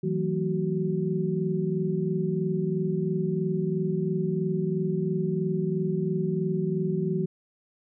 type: tone cluster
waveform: sine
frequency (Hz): 161.3 / 184.3 / 223.3 / 375.8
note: E3 / F#3 / A3 / F#4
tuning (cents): -37 / -7 / +26 / +27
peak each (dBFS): -28 / -29 / -36 / -29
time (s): 0.03-7.26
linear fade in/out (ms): 10
effects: none